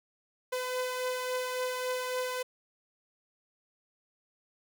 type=beating tone pair; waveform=sawtooth; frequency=505 / 508.6 Hz; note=B4 / C5; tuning=+39 / -49 cents; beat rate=3.6 Hz; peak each=-28 / -36 dBFS; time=0.52-2.43 s; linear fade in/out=10 ms; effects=none